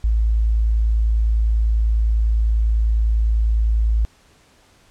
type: tone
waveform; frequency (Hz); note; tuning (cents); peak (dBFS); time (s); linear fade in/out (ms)
sine; 55; A1; 0; -14; 0.04-4.05; 0
effects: pink hiss -54 dBFS RMS until 4.9 s + low-pass 9000 Hz 12 dB/octave